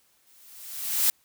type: noise with exponential growth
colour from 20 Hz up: blue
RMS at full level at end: -20 dBFS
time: 0.27-1.1 s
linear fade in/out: 0 ms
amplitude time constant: 180 ms
effects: white hiss -65 dBFS RMS until 1.24 s